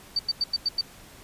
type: tone bursts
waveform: sine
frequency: 4602 Hz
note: D8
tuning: 36 cents flat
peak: -21 dBFS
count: 6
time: 0.16-0.812 s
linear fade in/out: 5 ms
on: 32 ms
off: 92 ms
effects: pink hiss -49 dBFS RMS until 1.23 s + resampled to 32000 Hz